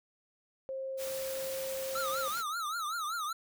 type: tone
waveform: sine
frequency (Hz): 532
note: C5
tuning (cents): +29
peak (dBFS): -35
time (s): 0.69-2.28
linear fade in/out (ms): 0
type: noise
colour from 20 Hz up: white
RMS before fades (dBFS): -42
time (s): 0.97-2.44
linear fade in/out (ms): 50
type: tone with vibrato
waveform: square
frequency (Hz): 1291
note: E6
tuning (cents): -37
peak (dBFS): -34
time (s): 1.95-3.33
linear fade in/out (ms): 5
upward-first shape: triangle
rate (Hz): 5.2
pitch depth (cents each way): 180
effects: none